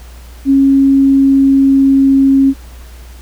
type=tone with pitch glide; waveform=sine; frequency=273.2 to 271.3 Hz; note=C#4 to C#4; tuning=-25 to -37 cents; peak=-5 dBFS; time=0.45-2.54 s; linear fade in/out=50 ms; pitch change=-12 cents; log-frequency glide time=0.56-2.23 s; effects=added 60 Hz sine -31 dBFS peak until 3.21 s + pink hiss -41 dBFS RMS until 3.21 s